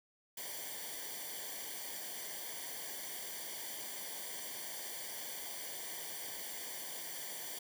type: noise with comb filter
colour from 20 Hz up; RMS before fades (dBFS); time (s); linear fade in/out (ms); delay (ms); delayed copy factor
white; -44; 0.37-7.59; 5; 0.76; -0.85
effects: none